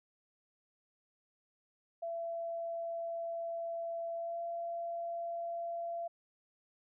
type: tone with pitch glide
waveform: sine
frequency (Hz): 672 to 680.6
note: E5 to F5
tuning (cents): +33 to -45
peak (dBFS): -36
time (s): 2.02-6.08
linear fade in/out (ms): 10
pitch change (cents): +22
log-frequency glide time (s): 4.15-4.41
effects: none